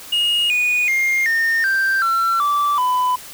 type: tone with pitch steps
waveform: sine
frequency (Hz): 2864 / 2465 / 2121 / 1825.2 / 1570.7 / 1351.6 / 1163.1 / 1000.9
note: F7 / D#7 / C7 / A#6 / G6 / E6 / D6 / B5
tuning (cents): +43 / -17 / +23 / -37 / +3 / +43 / -17 / +23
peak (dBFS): -12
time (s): 0.12-3.16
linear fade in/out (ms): 10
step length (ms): 380
effects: tanh soft clip ceiling -14 dBFS + white hiss -37 dBFS RMS until 3.33 s